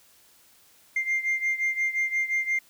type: beating tone pair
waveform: sine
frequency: 2100 / 2105.7 Hz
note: C7 / C7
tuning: +6 / +10 cents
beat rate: 5.7 Hz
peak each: -24 / -27 dBFS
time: 0.96-2.59 s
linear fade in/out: 5 ms
effects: tanh soft clip ceiling -20 dBFS + white hiss -58 dBFS RMS until 2.69 s